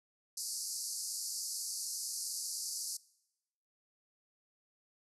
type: band-pass noise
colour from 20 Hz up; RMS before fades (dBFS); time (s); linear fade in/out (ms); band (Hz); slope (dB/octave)
pink; -40; 0.37-2.97; 5; 4500 to 12000; 96
effects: noise-tail reverb RT60 0.9 s tail -22 dB re dry